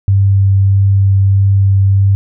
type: tone with vibrato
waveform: sine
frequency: 98 Hz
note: G2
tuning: in tune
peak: -6 dBFS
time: 0.08-2.15 s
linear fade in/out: 0 ms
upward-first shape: triangle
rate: 1.6 Hz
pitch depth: 10 cents each way
effects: none